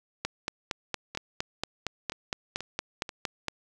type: two click trains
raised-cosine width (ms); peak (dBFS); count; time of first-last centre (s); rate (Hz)
0.2; -12 / -20; 15 / 5; 0.25-3.483 / 1.15-3.092; 4.33 / 2.06
effects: none